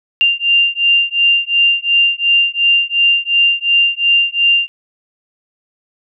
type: beating tone pair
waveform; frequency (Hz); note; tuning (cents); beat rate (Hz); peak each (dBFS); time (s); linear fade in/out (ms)
sine; 2787 / 2789.8; F7 / F7; -4 / -2; 2.8; -13; 0.21-4.68; 0
effects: none